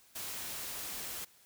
white noise, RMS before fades -41 dBFS, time 0.15-1.25 s, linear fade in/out 10 ms, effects white hiss -63 dBFS RMS until 1.45 s

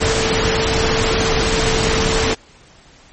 sine tone in noise, 446.3 Hz, A4, 25 cents sharp, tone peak -20 dBFS, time 0-2.35 s, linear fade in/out 20 ms, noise pink, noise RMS -17 dBFS, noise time 0-2.35 s, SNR -6 dB, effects pink hiss -47 dBFS RMS until 3.12 s + MP3 32 kbps

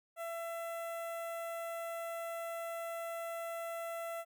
sawtooth tone with notch filter, 670 Hz, E5, 28 cents sharp, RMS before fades -41 dBFS, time 0.16-4.25 s, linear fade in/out 50 ms, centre 4700 Hz, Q 0.57, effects none

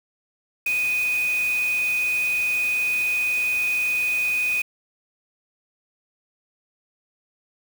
sine tone in noise, 2489 Hz, D#7, in tune, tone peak -20 dBFS, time 0.66-4.62 s, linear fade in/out 5 ms, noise white, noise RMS -36 dBFS, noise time 0.66-4.62 s, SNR +13 dB, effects none

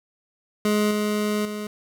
25% pulse tone with level steps, 210 Hz, G#3, 19 cents sharp, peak -15 / -18 / -25 dBFS, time 0.65-1.67 s, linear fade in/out 2 ms, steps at 0.91 / 1.45 s, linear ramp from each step 2 ms, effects none

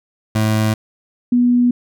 25% pulse / sine tone pair in turn, 108.7 / 244 Hz, A2 / B3, -21 / -21 cents, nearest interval octave + major second, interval 1400 cents, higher second, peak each -10 dBFS, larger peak neither, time 0.35-0.74 / 1.32-1.71 s, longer neither, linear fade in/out 5 ms, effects none

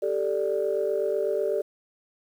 sine chord, G suspended second, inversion none, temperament equal, 392 / 440 / 587.3 Hz, G4 / A4 / D5, 0 / 0 / 0 cents, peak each -27 dBFS, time 0.02-1.62 s, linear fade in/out 10 ms, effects tanh soft clip ceiling -15 dBFS + 9-bit

